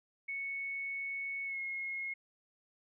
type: tone with pitch glide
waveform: sine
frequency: 2213 to 2161 Hz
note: C#7 to C#7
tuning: -3 to -45 cents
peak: -36 dBFS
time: 0.28-2.14 s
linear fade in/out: 10 ms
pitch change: -42 cents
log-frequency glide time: 1.45-1.59 s
effects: none